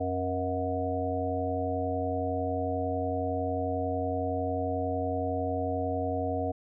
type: harmonic tone with a mistuned harmonic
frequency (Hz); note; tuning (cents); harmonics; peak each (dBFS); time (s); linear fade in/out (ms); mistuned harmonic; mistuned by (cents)
91; F#2; -28; 1 / 3 / 5 / 7 / 8; -34 / -34 / -34 / -34 / -34; 0-6.52; 10; 5; +66
effects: none